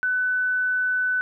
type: tone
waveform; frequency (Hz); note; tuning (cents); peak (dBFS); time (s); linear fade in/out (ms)
sine; 1500; F#6; +23; -20; 0.03-1.21; 0
effects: none